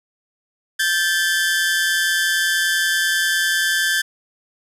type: tone pair together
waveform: sawtooth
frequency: 1568 / 1738.3 Hz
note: G6 / A6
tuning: 0 / -21 cents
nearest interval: major second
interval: 179 cents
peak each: -16 dBFS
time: 0.79-4.02 s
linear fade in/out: 10 ms
effects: resampled to 32000 Hz + 8-bit